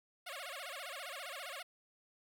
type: tone with vibrato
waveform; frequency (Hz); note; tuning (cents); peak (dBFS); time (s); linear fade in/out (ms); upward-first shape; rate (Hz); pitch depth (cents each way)
10% pulse; 630; D#5; +21; -35; 0.26-1.63; 10; sine; 15; 270
effects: none